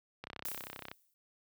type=click train; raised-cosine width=0.3 ms; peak=-26 dBFS; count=23; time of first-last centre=0.24-0.915 s; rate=32.6 Hz
type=noise with exponential decay; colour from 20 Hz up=violet; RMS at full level=-38 dBFS; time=0.45-1.14 s; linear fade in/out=0 ms; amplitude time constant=150 ms
effects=high-pass 60 Hz 12 dB/octave